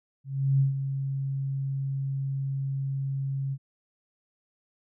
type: tone with ADSR envelope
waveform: sine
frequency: 136.4 Hz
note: C#3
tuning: 28 cents flat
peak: -18 dBFS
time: 0.24-3.58 s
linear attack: 360 ms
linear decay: 130 ms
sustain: -9 dB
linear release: 54 ms
effects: none